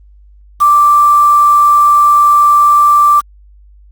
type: tone with quantisation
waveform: sine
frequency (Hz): 1174.7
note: D6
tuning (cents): 0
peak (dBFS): -4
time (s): 0.6-3.21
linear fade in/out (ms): 20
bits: 4
effects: added 50 Hz sine -38 dBFS peak until 3.91 s + Opus 24 kbps